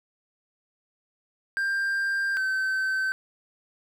triangle tone pair in turn, 1589 / 1539.3 Hz, G6 / G6, +23 / -32 cents, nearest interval minor second, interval 55 cents, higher first, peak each -22 dBFS, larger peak neither, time 1.57-2.37 / 2.37-3.12 s, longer first, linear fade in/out 0 ms, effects none

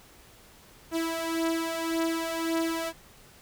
sawtooth beating tone pair, 327.3 / 329.1 Hz, E4 / E4, -12 / -3 cents, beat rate 1.8 Hz, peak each -28 / -25 dBFS, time 0.91-2.93 s, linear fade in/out 50 ms, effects pink hiss -54 dBFS RMS until 3.41 s

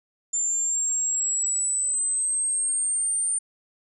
sine exponential sweep, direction up, 7190 to 8990 Hz, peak -22 dBFS, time 0.33-3.39 s, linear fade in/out 10 ms, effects none

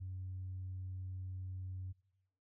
sine tone, 93 Hz, F#2, 9 cents sharp, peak -40 dBFS, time 0-1.93 s, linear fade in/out 20 ms, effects noise-tail reverb RT60 0.9 s tail -22 dB re dry + tanh soft clip ceiling -37 dBFS

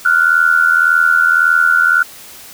sine tone pair together, 1396.9 / 1478.7 Hz, F6 / F#6, 0 / -1 cents, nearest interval minor second, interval 99 cents, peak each -11 dBFS, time 0.05-2.03 s, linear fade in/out 5 ms, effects white hiss -36 dBFS RMS until 2.53 s

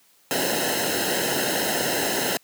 pink noise with comb filter, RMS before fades -24 dBFS, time 0.31-2.37 s, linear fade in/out 0 ms, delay 0.86 ms, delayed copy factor -0.85, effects white hiss -59 dBFS RMS until 2.43 s + high-pass 150 Hz 12 dB/octave

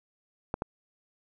clicks, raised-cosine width 1 ms, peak -15 / -16 dBFS, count 2, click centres 0.541 / 0.621 s, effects none

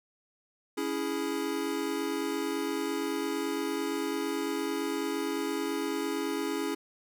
square chord, C# minor, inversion none, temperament equal with one note detuned, 280.7 / 329.6 / 415.3 Hz, C#4 / E4 / G#4, +22 / 0 / 0 cents, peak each -35 / -35 / -35 dBFS, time 0.77-6.75 s, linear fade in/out 10 ms, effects none

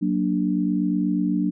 sine chord, Gb augmented, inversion none, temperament equal, 185 / 233.1 / 293.7 Hz, Gb3 / Bb3 / D4, 0 / 0 / 0 cents, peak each -23 / -26 / -23 dBFS, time 0.01-1.51 s, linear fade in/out 20 ms, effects none

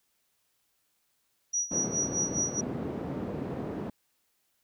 sine tone with tremolo, 5810 Hz, F#8, 32 cents flat, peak -25 dBFS, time 1.53-2.61 s, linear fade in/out 10 ms, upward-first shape sine, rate 4.8 Hz, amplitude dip 85%
white band-pass noise, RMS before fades -35 dBFS, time 1.71-3.9 s, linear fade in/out 5 ms, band 120 to 340 Hz, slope 12 dB/octave
effects white hiss -74 dBFS RMS until 4.63 s

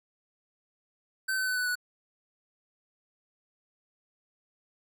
square tone with pitch steps, 1538 / 1522.1 / 1506.3 / 1490.8 / 1475.3 Hz, G6 / F#6 / F#6 / F#6 / F#6, -33 / +49 / +31 / +13 / -5 cents, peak -28 dBFS, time 1.28-1.755 s, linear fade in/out 10 ms, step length 95 ms, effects none

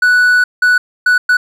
triangle tone bursts at uneven times, 1480 Hz, F#6, in tune, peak -5 dBFS, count 4, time 0.02-0.44 / 0.62-0.78 / 1.06-1.18 / 1.29-1.37 s, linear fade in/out 5 ms, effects none

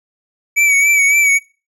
square tone with vibrato, 2281 Hz, C#7, 49 cents sharp, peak -10 dBFS, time 0.56-1.39 s, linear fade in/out 20 ms, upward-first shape sine, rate 3.6 Hz, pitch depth 46 cents each way, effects noise-tail reverb RT60 0.3 s tail -21 dB re dry + low-pass 11000 Hz 12 dB/octave

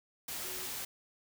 sine tone in noise, 370 Hz, F#4, in tune, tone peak -49 dBFS, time 0.44-0.66 s, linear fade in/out 5 ms, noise white, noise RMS -40 dBFS, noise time 0.28-0.85 s, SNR -12 dB, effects none

